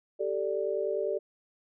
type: chord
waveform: sine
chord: G suspended second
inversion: none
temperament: equal with one note detuned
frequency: 390 / 440 / 587.3 Hz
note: G4 / A4 / D5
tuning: -9 / 0 / 0 cents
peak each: -32 dBFS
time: 0.19-1.19 s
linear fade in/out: 20 ms
effects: none